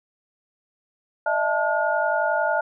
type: tone cluster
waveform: sine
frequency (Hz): 610 / 661 / 877 / 1434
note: D#5 / E5 / A5 / F6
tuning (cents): -34 / +5 / -6 / +45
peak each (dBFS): -25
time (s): 1.26-2.61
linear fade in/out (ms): 5
effects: none